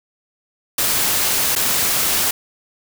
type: noise with dropouts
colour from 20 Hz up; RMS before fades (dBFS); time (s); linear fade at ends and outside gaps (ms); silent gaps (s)
white; -18; 0.78-2.31; 5; 1.553-1.561
effects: none